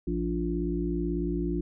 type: harmonic tone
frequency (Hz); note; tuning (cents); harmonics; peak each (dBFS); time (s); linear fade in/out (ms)
58.2; A#1; -2; 1 / 3 / 5 / 6; -32 / -32 / -32 / -32; 0.07-1.61; 5
effects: none